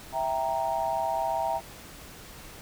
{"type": "chord", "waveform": "sine", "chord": "E diminished", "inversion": "none", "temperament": "equal", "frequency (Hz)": [659.3, 784, 932.3], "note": ["E5", "G5", "Bb5"], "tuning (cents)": [0, 0, 0], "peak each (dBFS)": -30, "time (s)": [0.12, 1.61], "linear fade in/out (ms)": 50, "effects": ["pink hiss -46 dBFS RMS until 2.61 s"]}